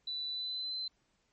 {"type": "tone with pitch glide", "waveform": "sine", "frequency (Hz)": [3975, 4068], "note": ["B7", "C8"], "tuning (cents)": [10, -50], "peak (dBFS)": -35, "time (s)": [0.07, 0.88], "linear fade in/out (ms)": 5, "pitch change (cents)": 40, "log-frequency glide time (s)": [0.31, 0.76], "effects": ["pink hiss -75 dBFS RMS until 1.32 s", "MP3 32 kbps"]}